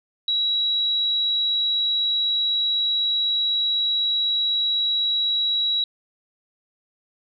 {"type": "tone", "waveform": "sine", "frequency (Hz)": 3884, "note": "B7", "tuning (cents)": -30, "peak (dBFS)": -19, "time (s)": [0.28, 5.84], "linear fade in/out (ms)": 2, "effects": []}